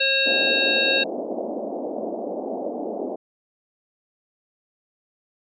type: harmonic tone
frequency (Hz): 540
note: C#5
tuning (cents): -45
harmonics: 1 / 3 / 5 / 7 / 8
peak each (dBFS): -26 / -26 / -21 / -25 / -28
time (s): 0-1.04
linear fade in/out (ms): 10
type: band-pass noise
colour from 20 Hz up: white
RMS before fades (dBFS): -29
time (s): 0.26-3.16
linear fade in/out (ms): 5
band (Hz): 220 to 710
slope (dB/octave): 48
effects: none